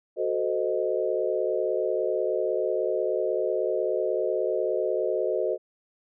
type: chord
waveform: sine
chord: F# diminished seventh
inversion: none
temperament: equal with one note detuned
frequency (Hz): 370 / 440 / 516.3 / 622.3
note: F#4 / A4 / C5 / Eb5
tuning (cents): 0 / 0 / -23 / 0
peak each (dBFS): -29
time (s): 0.16-5.58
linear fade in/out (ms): 50
effects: none